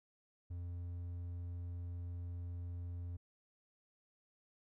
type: tone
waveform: triangle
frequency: 87.31 Hz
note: F2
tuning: in tune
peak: -39 dBFS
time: 0.5-3.17 s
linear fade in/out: 10 ms
effects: none